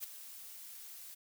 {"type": "noise with ADSR envelope", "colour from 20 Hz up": "blue", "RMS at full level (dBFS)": -39, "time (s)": [0, 1.15], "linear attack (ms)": 39, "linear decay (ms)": 7, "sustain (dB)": -11, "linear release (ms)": 13, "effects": []}